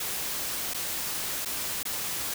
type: noise with dropouts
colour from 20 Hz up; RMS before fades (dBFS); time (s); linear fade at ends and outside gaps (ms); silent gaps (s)
white; -32; 0-2.34; 5; 0.737-0.744 / 1.45-1.457 / 1.831-1.852
effects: none